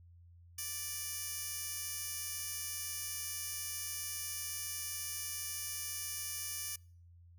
15% pulse tone with high-pass filter, 587.3 Hz, D5, in tune, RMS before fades -41 dBFS, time 0.58-6.76 s, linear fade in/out 5 ms, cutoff 6200 Hz, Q 0.61, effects noise-tail reverb RT60 0.5 s tail -25 dB re dry + added 86 Hz sine -56 dBFS peak until 7.38 s

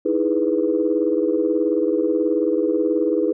sine chord, E major seventh, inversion third, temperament equal, 311.1 / 329.6 / 415.3 / 493.9 Hz, D#4 / E4 / G#4 / B4, 0 / 0 / 0 / 0 cents, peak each -22 dBFS, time 0.05-3.33 s, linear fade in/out 10 ms, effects tanh soft clip ceiling -6 dBFS

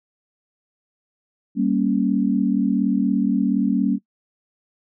sine chord, G diminished, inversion none, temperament equal, 196 / 233.1 / 277.2 Hz, G3 / Bb3 / Db4, 0 / 0 / 0 cents, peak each -21 dBFS, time 1.55-3.99 s, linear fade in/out 50 ms, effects noise-tail reverb RT60 0.1 s tail -21 dB re dry

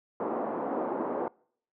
pink band-pass noise, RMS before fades -32 dBFS, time 0.2-1.28 s, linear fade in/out 2 ms, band 260 to 1000 Hz, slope 24 dB/octave, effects noise-tail reverb RT60 0.6 s tail -26 dB re dry

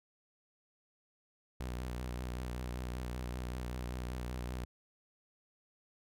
sawtooth tone with vibrato, 61.74 Hz, B1, in tune, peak -34 dBFS, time 1.6-4.65 s, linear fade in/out 5 ms, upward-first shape triangle, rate 5.2 Hz, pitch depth 57 cents each way, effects none

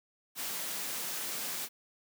white high-pass noise, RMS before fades -37 dBFS, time 0.35-1.69 s, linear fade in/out 50 ms, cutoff 140 Hz, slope 48 dB/octave, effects none

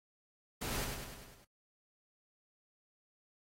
pink noise with echo, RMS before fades -39 dBFS, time 0.61-0.85 s, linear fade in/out 10 ms, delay 100 ms, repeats 6, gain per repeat -4 dB, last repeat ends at 1.45 s, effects AAC 48 kbps

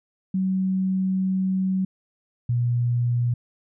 sine tone pair in turn, 188.7 / 120.67 Hz, F#3 / B2, +34 / -40 cents, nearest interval minor sixth, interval 774 cents, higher first, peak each -20 / -19 dBFS, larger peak second, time 0.34-1.85 / 2.49-3.34 s, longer first, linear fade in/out 5 ms, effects none

